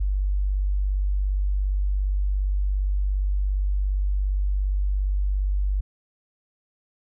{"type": "tone", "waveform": "sine", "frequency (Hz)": 48.66, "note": "G1", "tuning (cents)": -12, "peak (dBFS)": -20, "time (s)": [0, 5.81], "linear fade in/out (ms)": 10, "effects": []}